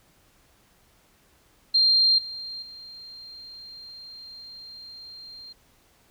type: tone with level steps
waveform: sine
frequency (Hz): 4186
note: C8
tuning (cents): 0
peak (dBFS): -16 / -33 / -40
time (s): 1.74-5.53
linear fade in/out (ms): 10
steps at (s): 2.18 / 2.62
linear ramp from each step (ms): 5
effects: pink hiss -61 dBFS RMS until 6.1 s